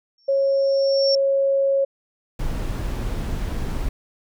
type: tone with exponential growth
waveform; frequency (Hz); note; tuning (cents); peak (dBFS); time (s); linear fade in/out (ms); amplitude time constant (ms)
sine; 5460; F8; -40; -18; 0.18-1.15; 1; 210
type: tone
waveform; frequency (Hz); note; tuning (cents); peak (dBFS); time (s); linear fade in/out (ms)
sine; 548; C#5; -20; -16; 0.28-1.85; 10
type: noise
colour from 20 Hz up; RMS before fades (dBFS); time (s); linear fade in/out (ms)
brown; -25; 2.39-3.89; 5
effects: none